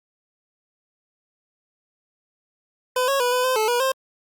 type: tone with pitch steps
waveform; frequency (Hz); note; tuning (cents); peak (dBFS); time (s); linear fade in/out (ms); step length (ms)
25% pulse; 505 / 550 / 490.8 / 501 / 514 / 434.6 / 483.3 / 529; B4 / C#5 / B4 / B4 / C5 / A4 / B4 / C5; +39 / -14 / -11 / +25 / -31 / -21 / -38 / +19; -15; 2.96-3.92; 5; 120
effects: Opus 48 kbps